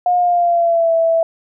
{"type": "tone with pitch glide", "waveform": "sine", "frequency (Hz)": [715, 659.5], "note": ["F5", "E5"], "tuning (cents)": [41, 1], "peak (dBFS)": -11, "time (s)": [0.06, 1.23], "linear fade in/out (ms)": 2, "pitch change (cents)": -140, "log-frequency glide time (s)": [0.17, 0.93], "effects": []}